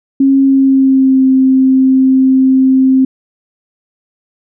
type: tone with pitch glide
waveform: sine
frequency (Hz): 271.4 to 262.9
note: C#4 to C4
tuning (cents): -36 to +8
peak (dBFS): -5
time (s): 0.2-3.05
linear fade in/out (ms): 5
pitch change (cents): -56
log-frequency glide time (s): 0.42-1.26
effects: none